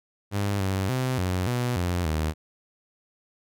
sawtooth tone with pitch steps, 100.9 / 95.9 / 128.7 / 91.6 / 122.9 / 88.5 / 78.1 Hz, G#2 / G2 / C3 / F#2 / B2 / F2 / D#2, -49 / -37 / -28 / -17 / -8 / +23 / +7 cents, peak -20 dBFS, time 0.31-2.34 s, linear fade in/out 50 ms, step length 290 ms, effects none

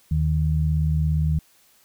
sine tone pair together, 77.4 / 154.8 Hz, D#2 / D#3, -9 / -9 cents, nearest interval octave, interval 1200 cents, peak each -21 dBFS, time 0.11-1.39 s, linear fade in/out 5 ms, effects white hiss -58 dBFS RMS until 1.84 s

